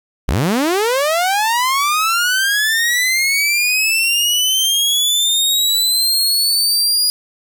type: linear sweep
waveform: sawtooth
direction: up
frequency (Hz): 42.84 to 4900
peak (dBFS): -10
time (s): 0.28-7.1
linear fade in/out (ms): 0
effects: 8-bit